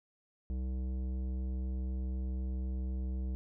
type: tone with tanh clipping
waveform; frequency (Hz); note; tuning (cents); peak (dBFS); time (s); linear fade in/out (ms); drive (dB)
sine; 64; C2; -38; -35; 0.5-3.35; 0; 13
effects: none